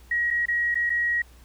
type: tone with dropouts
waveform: sine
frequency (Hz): 1900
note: A#6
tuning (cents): +33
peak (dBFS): -21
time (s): 0.11-1.22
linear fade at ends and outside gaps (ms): 5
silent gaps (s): 0.305-0.309 / 0.457-0.483 / 0.745-0.754 / 0.896-0.901
effects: added 60 Hz sine -49 dBFS peak until 1.44 s + pink hiss -56 dBFS RMS until 1.44 s